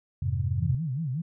sine chord, F minor, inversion none, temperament equal, 87.31 / 103.83 / 130.81 Hz, F2 / Ab2 / C3, 0 / 0 / 0 cents, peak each -29 dBFS, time 0.22-0.75 s, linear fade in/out 5 ms
sine tone with vibrato, 144.5 Hz, D3, 28 cents flat, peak -27 dBFS, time 0.6-1.22 s, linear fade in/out 10 ms, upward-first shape sine, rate 5.4 Hz, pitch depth 260 cents each way
effects none

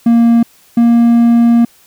triangle tone pair in turn, 233.1 / 234.6 Hz, A#3 / A#3, 0 / +11 cents, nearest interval unison, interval 11 cents, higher second, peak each -3 dBFS, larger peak neither, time 0.06-0.43 / 0.77-1.65 s, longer second, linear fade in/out 5 ms, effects white hiss -47 dBFS RMS until 1.86 s

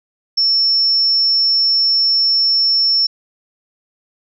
sine tone, 5400 Hz, E8, 41 cents sharp, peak -11 dBFS, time 0.37-3.07 s, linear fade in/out 10 ms, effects none

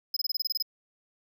square tone bursts, 5060 Hz, D#8, 28 cents sharp, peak -26 dBFS, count 10, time 0.14-0.625 s, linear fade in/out 5 ms, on 26 ms, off 25 ms, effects none

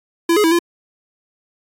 square tone with pitch steps, 336.5 / 420.2 / 326.3 / 342.9 Hz, E4 / G#4 / E4 / F4, +36 / +20 / -18 / -32 cents, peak -12 dBFS, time 0.29-0.59 s, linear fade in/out 5 ms, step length 75 ms, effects AAC 64 kbps

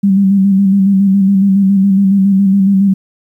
sine tone with vibrato, 195.4 Hz, G3, 5 cents flat, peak -6 dBFS, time 0.03-2.94 s, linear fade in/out 10 ms, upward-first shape square, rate 7.2 Hz, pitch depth 35 cents each way, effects 8-bit

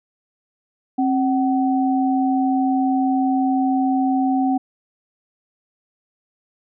sine tone pair together, 266.7 / 754.3 Hz, C4 / F#5, +33 / +33 cents, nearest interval octave + tritone, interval 1800 cents, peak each -17 / -21 dBFS, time 0.98-4.58 s, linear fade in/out 10 ms, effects none

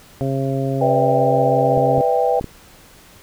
harmonic tone, 135.1 Hz, C#3, 44 cents flat, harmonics 1 / 2 / 3 / 4 / 5, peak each -21 / -24 / -26 / -27 / -28 dBFS, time 0.21-2.01 s, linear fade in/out 0 ms
sine chord, E minor seventh, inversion second, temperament just, 494.4 / 593.3 / 659.3 / 791.1 Hz, B4 / D5 / E5 / G5, +2 / +18 / 0 / +16 cents, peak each -18 / -23 / -21 / -19 dBFS, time 0.81-2.4 s, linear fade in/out 5 ms
clicks, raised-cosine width 3 ms, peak -14 dBFS, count 4, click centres 1.775 / 1.981 / 2.411 / 2.443 s
effects pink hiss -46 dBFS RMS until 3.22 s

